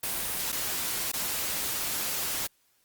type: noise with dropouts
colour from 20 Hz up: white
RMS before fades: -31 dBFS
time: 0.03-2.47 s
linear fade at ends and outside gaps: 5 ms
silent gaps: 0.52-0.525 / 1.118-1.135 s
effects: white hiss -68 dBFS RMS until 2.84 s + Opus 32 kbps